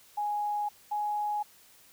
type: tone pair in turn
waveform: sine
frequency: 830.6 / 834.8 Hz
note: G#5 / G#5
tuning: 0 / +9 cents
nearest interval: unison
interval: 9 cents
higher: second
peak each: -28 dBFS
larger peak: neither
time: 0.17-0.69 / 0.91-1.43 s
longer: neither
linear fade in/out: 10 ms
effects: white hiss -58 dBFS RMS until 1.92 s